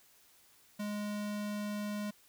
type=tone; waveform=square; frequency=207.7 Hz; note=G#3; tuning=in tune; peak=-36 dBFS; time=0.79-2.11 s; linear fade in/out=10 ms; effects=white hiss -64 dBFS RMS until 2.28 s